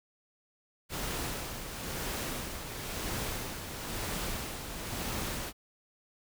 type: noise with tremolo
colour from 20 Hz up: pink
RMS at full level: -35 dBFS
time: 0.89-5.53 s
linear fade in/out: 50 ms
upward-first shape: sine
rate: 0.99 Hz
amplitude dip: 50%
effects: none